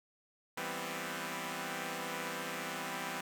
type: chord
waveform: 5% pulse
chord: C major seventh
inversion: first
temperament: equal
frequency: 164.81 / 196 / 246.9 / 261.6 Hz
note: E3 / G3 / B3 / C4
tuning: 0 / 0 / 0 / 0 cents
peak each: -32 dBFS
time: 0.57-3.21 s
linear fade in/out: 5 ms
effects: none